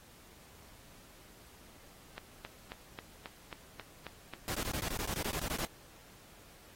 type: click train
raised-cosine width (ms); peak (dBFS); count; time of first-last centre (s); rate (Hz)
0.3; -26; 11; 2.18-4.875; 3.71
type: noise bursts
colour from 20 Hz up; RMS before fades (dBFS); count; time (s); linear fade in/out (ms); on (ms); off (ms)
pink; -37; 14; 4.48-5.65; 0; 65; 20
effects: pink hiss -58 dBFS RMS until 6.75 s + AAC 48 kbps